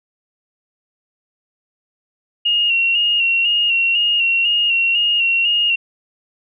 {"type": "tone with vibrato", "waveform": "sine", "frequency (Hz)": 2794, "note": "F7", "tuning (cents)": 0, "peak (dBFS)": -13, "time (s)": [2.45, 5.76], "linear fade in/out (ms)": 10, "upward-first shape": "square", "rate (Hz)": 2, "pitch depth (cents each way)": 36, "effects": []}